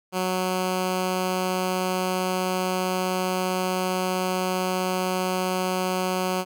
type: tone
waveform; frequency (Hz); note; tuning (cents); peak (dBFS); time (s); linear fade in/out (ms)
10% pulse; 184.6; F#3; -4; -15; 0.12-6.45; 50
effects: none